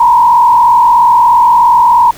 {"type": "tone with frequency modulation", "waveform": "sine", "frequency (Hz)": 957, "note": "A#5", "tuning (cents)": 45, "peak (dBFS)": -3, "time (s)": [0, 2.11], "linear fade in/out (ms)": 5, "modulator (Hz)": 43.1, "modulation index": 1.1, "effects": ["pink hiss -33 dBFS RMS until 2.17 s"]}